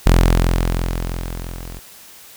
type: tone with level ramp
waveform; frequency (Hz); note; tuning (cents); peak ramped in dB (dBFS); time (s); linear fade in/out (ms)
sawtooth; 43; F1; -26; -4 to -27; 0.06-1.79; 0
effects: white hiss -42 dBFS RMS until 2.36 s